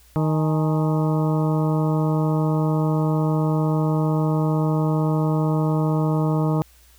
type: harmonic tone with a mistuned harmonic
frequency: 155.56 Hz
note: D#3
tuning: in tune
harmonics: 1 / 2 / 3 / 4 / 5 / 6 / 7 / 8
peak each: -19 / -25 / -29 / -31 / -33 / -35 / -36 / -37 dBFS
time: 0.16-6.62 s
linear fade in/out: 0 ms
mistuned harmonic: 5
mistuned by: +110 cents
effects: added 60 Hz sine -52 dBFS peak until 6.98 s + white hiss -55 dBFS RMS until 6.98 s